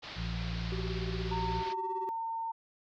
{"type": "low-pass noise", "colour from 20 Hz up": "white", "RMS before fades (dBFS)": -45, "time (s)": [0.02, 1.74], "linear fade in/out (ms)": 20, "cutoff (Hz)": 4800, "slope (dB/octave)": 48}
{"type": "harmonic tone", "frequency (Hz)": 57, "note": "A#1", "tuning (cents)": -38, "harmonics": [1, 2, 3], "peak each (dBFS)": [-36, -39, -38], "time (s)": [0.15, 1.64], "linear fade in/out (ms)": 50}
{"type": "tone with tremolo", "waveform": "triangle", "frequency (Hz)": 379.8, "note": "F#4", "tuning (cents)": 45, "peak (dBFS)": -33, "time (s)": [0.72, 2.09], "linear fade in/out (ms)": 0, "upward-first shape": "sine", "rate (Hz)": 17, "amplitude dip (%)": 85}
{"type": "tone with pitch glide", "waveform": "sine", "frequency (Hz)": [917, 908], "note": ["A#5", "A#5"], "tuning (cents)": [-29, -46], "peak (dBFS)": -33, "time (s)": [1.31, 2.52], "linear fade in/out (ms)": 10, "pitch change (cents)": -17, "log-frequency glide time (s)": [1.42, 1.55]}
{"effects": []}